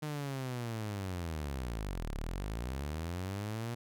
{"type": "linear two-way sweep", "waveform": "sawtooth", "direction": "down then up", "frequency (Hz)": [153.7, 33.88, 120.7], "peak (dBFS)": -32, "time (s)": [0.02, 3.75], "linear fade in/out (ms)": 10, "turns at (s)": 2.14, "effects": []}